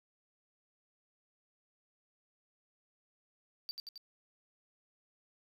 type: tone with echo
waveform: triangle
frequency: 4642 Hz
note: D8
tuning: 21 cents flat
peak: -36 dBFS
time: 3.69-3.71 s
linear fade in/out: 0 ms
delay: 89 ms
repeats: 3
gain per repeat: -3 dB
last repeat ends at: 3.977 s
effects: none